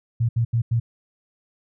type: tone bursts at uneven times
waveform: sine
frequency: 116.5 Hz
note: A#2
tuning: 1 cent flat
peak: -17 dBFS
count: 4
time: 0.2-0.29 / 0.36-0.45 / 0.53-0.62 / 0.71-0.8 s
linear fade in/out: 10 ms
effects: none